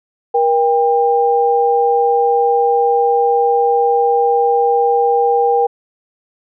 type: tone pair together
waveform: sine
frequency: 474.9 / 797 Hz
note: A#4 / G5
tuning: +32 / +28 cents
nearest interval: major sixth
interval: 896 cents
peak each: -13 dBFS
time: 0.34-5.67 s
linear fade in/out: 10 ms
effects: none